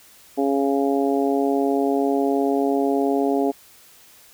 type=harmonic tone; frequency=138.59 Hz; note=C#3; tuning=in tune; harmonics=2 / 3 / 4 / 5 / 6; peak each=-21 / -22 / -29 / -25 / -31 dBFS; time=0.37-3.52 s; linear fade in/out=20 ms; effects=white hiss -50 dBFS RMS until 4.33 s